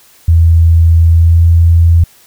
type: tone with pitch glide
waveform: sine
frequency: 82.8 to 83.91 Hz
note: E2 to E2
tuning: +8 to +31 cents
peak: -3 dBFS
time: 0.28-2.04 s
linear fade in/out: 5 ms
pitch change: +23 cents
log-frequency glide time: 1.1-1.42 s
effects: white hiss -44 dBFS RMS until 2.26 s